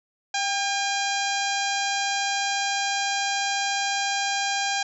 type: harmonic tone with a mistuned harmonic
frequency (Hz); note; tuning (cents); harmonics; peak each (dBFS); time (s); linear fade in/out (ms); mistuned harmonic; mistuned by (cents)
806; G5; +48; 1 / 2 / 3 / 4 / 5 / 6 / 7 / 8 / 9; -27 / -30 / -32 / -33 / -34 / -35 / -35 / -36 / -37; 0.34-4.83; 5; 1; -32
effects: none